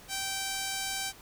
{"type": "tone", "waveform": "5% pulse", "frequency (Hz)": 778, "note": "G5", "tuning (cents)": -13, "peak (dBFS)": -20, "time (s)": [0.08, 1.13], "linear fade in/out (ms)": 50, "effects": ["pink hiss -52 dBFS RMS until 1.21 s"]}